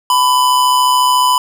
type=tone with amplitude modulation; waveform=square; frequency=1000 Hz; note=B5; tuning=21 cents sharp; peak=-8 dBFS; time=0.1-1.38 s; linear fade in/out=2 ms; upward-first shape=sine; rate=134 Hz; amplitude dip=40%; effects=none